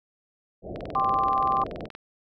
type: low-pass noise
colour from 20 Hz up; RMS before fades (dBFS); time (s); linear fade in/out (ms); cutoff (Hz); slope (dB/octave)
white; -36; 0.62-1.89; 50; 710; 96
type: click train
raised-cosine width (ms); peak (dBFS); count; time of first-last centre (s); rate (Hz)
0.3; -24; 26; 0.76-1.95; 21
type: chord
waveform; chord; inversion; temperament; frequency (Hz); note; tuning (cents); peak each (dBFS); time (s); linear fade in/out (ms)
sine; G suspended fourth; none; just; 784 / 1045.3 / 1176; G5 / C6 / D6; 0 / -2 / +2; -26 / -25 / -25; 0.95-1.64; 5
effects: none